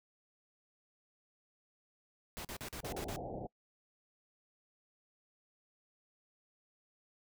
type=noise bursts; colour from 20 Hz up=pink; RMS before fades=-44 dBFS; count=7; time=2.37-3.161 s; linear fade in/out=0 ms; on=77 ms; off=42 ms
type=low-pass noise; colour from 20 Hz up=white; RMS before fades=-43 dBFS; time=2.83-3.47 s; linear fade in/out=10 ms; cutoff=810 Hz; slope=96 dB/octave
effects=noise-tail reverb RT60 0.1 s tail -25 dB re dry